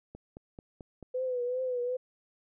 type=click train; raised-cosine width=2 ms; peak=-31 dBFS; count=5; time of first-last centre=0.15-1.027 s; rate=4.56 Hz
type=tone with vibrato; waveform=sine; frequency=501 Hz; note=B4; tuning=25 cents sharp; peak=-29 dBFS; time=1.14-1.97 s; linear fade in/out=10 ms; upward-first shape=triangle; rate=2.6 Hz; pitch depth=68 cents each way
effects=none